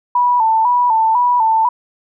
sine tone with vibrato, 932.3 Hz, A#5, in tune, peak -10 dBFS, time 0.15-1.69 s, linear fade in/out 5 ms, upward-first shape square, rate 2 Hz, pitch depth 82 cents each way, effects none

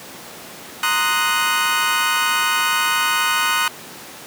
25% pulse chord, C half-diminished seventh, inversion third, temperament equal, 932.3 / 1046.5 / 1244.5 / 1480 Hz, Bb5 / C6 / Eb6 / Gb6, 0 / 0 / 0 / 0 cents, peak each -21 / -21 / -17 / -17 dBFS, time 0.83-3.68 s, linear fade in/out 2 ms, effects pink hiss -36 dBFS RMS until 4.26 s + high-pass 200 Hz 12 dB/octave

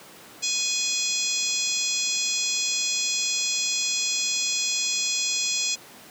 harmonic tone with a mistuned harmonic, 838 Hz, G#5, 15 cents sharp, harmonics 3 / 4 / 5 / 6 / 7 / 8 / 9, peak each -31 / -31 / -31 / -31 / -31 / -31 / -31 dBFS, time 0.42-5.76 s, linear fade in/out 20 ms, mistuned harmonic 3, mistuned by -17 cents, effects pink hiss -46 dBFS RMS until 6.1 s + high-pass 200 Hz 12 dB/octave

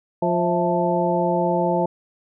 harmonic tone with a mistuned harmonic, 175.5 Hz, F3, 9 cents sharp, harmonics 1 / 2 / 3 / 4 / 5, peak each -24 / -24 / -24 / -24 / -24 dBFS, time 0.22-1.86 s, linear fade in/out 5 ms, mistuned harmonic 4, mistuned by -97 cents, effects none

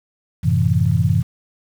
sine chord, F# half-diminished seventh, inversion none, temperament equal, 92.5 / 110 / 130.81 / 164.81 Hz, F#2 / A2 / C3 / E3, 0 / 0 / 0 / 0 cents, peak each -19 dBFS, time 0.43-1.23 s, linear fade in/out 20 ms, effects 7-bit

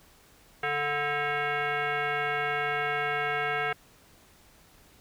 sine tone with frequency modulation, 440.5 Hz, A4, 2 cents sharp, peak -26 dBFS, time 0.63-3.73 s, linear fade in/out 5 ms, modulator 584 Hz, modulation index 3.5, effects pink hiss -58 dBFS RMS until 5 s

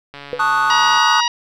click train, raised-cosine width 0.3 ms, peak -18 dBFS, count 120, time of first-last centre 0.14-0.978 s, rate 142 Hz
sine tone with exponential decay, 493.9 Hz, B4, in tune, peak -16 dBFS, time 0.33-0.45 s, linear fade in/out 0 ms, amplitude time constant 25 ms
triangle chord, D# half-diminished seventh, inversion second, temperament equal, 880 / 1108.7 / 1244.5 / 1480 Hz, A5 / C#6 / D#6 / F#6, 0 / 0 / 0 / 0 cents, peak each -18 / -19 / -16 / -17 dBFS, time 0.39-1.21 s, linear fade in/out 10 ms
harmonic tone, 952 Hz, A#5, 36 cents sharp, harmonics 1 / 2 / 3 / 4 / 5 / 6, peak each -18 / -24 / -21 / -24 / -25 / -27 dBFS, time 0.7-1.28 s, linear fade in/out 2 ms
effects none

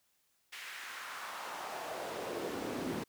brown noise with high-pass filter sweep, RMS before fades -41 dBFS, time 0.52-3.04 s, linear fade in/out 10 ms, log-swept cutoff 2200 to 230 Hz, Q 1.8, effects white hiss -75 dBFS RMS until 3.08 s

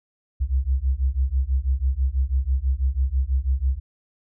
sine beating tone pair, 63.1 / 69.2 Hz, B1 / C#2, +38 / -2 cents, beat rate 6.1 Hz, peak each -22 dBFS, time 0.4-3.8 s, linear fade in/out 20 ms, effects none

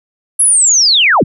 sine linear sweep, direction down, 10950 to 58.27 Hz, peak -6 dBFS, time 0.39-1.24 s, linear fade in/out 10 ms, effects none

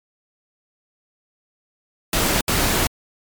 pink noise bursts at uneven times, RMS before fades -19 dBFS, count 2, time 2.13-2.41 / 2.48-2.87 s, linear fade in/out 2 ms, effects MP3 96 kbps

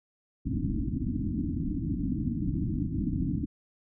white low-pass noise, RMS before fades -30 dBFS, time 0.45-3.46 s, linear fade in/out 20 ms, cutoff 310 Hz, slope 96 dB/octave, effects none

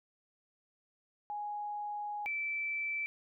sine tone pair in turn, 830.6 / 2324 Hz, G#5 / D7, 0 / -19 cents, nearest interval octave + tritone, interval 1781 cents, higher second, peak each -36 / -33 dBFS, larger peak second, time 1.3-2.26 / 2.26-3.06 s, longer first, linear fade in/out 0 ms, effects none

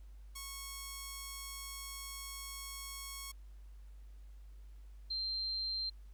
5% pulse / sine tone pair in turn, 1100 / 4153 Hz, C#6 / C8, -14 / -14 cents, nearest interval octave + major seventh, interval 2300 cents, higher second, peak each -32 / -35 dBFS, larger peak first, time 0.35-3.32 / 5.1-5.9 s, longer first, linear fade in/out 10 ms, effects added 50 Hz sine -50 dBFS peak until 6.13 s + pink hiss -73 dBFS RMS until 6.13 s

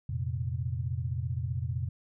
sine chord, F suspended fourth, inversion none, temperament equal with one note detuned, 87.31 / 115.34 / 130.81 Hz, F2 / Bb2 / C3, 0 / -18 / 0 cents, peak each -34 dBFS, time 0.09-1.89 s, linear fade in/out 5 ms, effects none

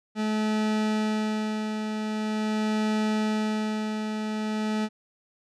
40% pulse tone with tremolo, 215.2 Hz, A3, 38 cents flat, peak -22 dBFS, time 0.15-4.89 s, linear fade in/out 50 ms, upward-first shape sine, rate 0.44 Hz, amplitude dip 45%, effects low-pass 6000 Hz 12 dB/octave

